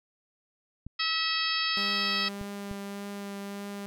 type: clicks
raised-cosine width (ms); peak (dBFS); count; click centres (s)
5; -27; 3; 0.866 / 2.413 / 2.713
type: harmonic tone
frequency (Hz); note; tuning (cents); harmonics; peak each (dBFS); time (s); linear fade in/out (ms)
647; E5; -32; 2 / 3 / 4 / 5 / 6 / 7 / 8; -34 / -34 / -34 / -34 / -34 / -34 / -34; 0.99-2.29; 10
type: tone with vibrato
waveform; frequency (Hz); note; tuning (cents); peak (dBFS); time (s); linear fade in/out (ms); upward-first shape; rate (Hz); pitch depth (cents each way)
sawtooth; 200.6; G3; +40; -32; 1.77-3.86; 0; triangle; 1.7; 12
effects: none